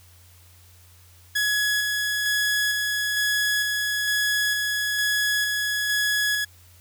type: tone with tremolo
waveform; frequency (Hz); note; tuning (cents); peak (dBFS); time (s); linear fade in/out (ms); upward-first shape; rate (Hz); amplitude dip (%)
sawtooth; 1683; G#6; +23; -17; 1.35-6.45; 10; square; 1.1; 25
effects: added 88 Hz sine -51 dBFS peak until 6.8 s + white hiss -55 dBFS RMS until 6.8 s